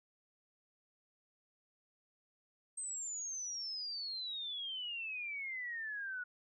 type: exponential sweep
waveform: sine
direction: down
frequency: 8372 to 1451 Hz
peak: -39 dBFS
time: 2.77-6.24 s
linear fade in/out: 10 ms
effects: none